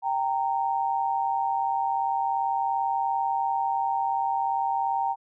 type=tone pair together; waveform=sine; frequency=784 / 924.4 Hz; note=G5 / A#5; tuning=0 / -15 cents; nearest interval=minor third; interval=285 cents; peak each=-26 dBFS; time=0.02-5.16 s; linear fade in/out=50 ms; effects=none